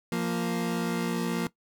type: tone pair together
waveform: 30% pulse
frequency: 174.63 / 233.1 Hz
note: F3 / A#3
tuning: 0 / 0 cents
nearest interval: perfect fourth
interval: 500 cents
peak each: -27 dBFS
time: 0.12-1.47 s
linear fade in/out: 2 ms
effects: noise-tail reverb RT60 0.1 s tail -17 dB re dry